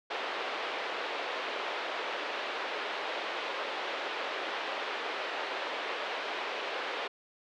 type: band-pass noise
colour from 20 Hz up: pink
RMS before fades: -36 dBFS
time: 0.1-7.08 s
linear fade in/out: 10 ms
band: 420 to 3600 Hz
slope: 24 dB/octave
effects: none